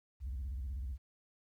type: tone with vibrato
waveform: sine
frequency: 65.2 Hz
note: C2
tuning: 5 cents flat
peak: -35 dBFS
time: 0.2-0.98 s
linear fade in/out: 50 ms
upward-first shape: square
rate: 16 Hz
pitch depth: 200 cents each way
effects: tanh soft clip ceiling -35 dBFS + 12-bit